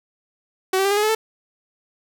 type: tone with pitch steps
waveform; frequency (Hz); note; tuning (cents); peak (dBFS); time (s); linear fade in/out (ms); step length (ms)
sawtooth; 376.9 / 387 / 397.5 / 408.2 / 419.2 / 430.5 / 442; F#4 / G4 / G4 / G#4 / G#4 / A4 / A4; +32 / -22 / +24 / -30 / +16 / -38 / +8; -13; 0.73-1.15; 5; 60
effects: 9-bit